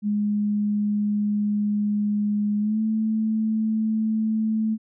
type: tone with pitch glide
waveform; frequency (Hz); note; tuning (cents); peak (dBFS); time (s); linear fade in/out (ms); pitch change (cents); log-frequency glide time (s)
sine; 207.7 to 219; G#3 to A3; 0 to -8; -20; 0.02-4.78; 50; +92; 2.59-2.8
effects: none